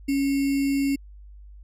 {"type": "tone with sample-and-hold", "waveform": "sine", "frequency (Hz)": 277.2, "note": "C#4", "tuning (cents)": 0, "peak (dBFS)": -20, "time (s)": [0.08, 0.96], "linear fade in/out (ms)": 10, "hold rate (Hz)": 2450, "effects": ["added 50 Hz sine -42 dBFS peak until 1.63 s", "resampled to 32000 Hz"]}